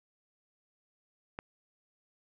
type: click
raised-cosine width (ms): 0.5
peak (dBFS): -23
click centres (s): 1.389
effects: none